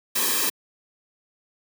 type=noise with comb filter; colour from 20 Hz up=white; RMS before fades=-23 dBFS; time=0.15-0.5 s; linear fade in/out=10 ms; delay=1.4 ms; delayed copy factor=-0.85; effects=high-pass 200 Hz 12 dB/octave